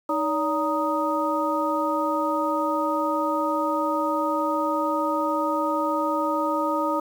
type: harmonic tone with a mistuned harmonic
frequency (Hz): 311.1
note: D#4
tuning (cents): 0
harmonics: 1 / 2 / 3 / 4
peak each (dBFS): -27 / -27 / -27 / -27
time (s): 0.09-7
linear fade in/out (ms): 5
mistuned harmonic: 2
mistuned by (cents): -140
effects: 8-bit